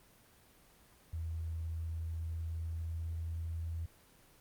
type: tone with pitch glide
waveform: sine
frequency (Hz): 81.6 to 82.55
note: E2 to E2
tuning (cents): -17 to +3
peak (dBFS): -36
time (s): 1.13-3.86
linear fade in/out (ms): 5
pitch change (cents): +20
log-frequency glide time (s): 1.73-3.71
effects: pink hiss -63 dBFS RMS until 4.4 s + Opus 24 kbps